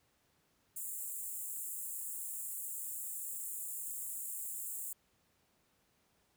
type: high-pass noise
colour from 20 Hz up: pink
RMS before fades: -42 dBFS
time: 0.76-4.93 s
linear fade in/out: 5 ms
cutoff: 7200 Hz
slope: 96 dB/octave
effects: pink hiss -74 dBFS RMS until 6.36 s + high-pass 60 Hz 12 dB/octave